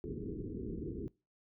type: low-pass noise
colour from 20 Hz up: white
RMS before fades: -41 dBFS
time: 0.04-1.08 s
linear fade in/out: 0 ms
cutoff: 440 Hz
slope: 96 dB/octave
effects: noise-tail reverb RT60 0.3 s tail -24 dB re dry